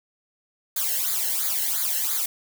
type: noise with flanger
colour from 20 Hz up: blue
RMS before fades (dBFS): -25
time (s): 0.76-2.26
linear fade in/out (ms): 5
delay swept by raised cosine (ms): 0.35 to 0.86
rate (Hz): 2.9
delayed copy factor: -1
effects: none